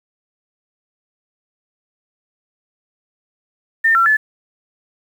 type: tone with pitch steps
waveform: sine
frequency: 1809 / 1355 / 1732 Hz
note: A6 / E6 / A6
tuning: +48 / +47 / -28 cents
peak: -10 dBFS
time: 3.84-4.17 s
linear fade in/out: 10 ms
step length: 110 ms
effects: 7-bit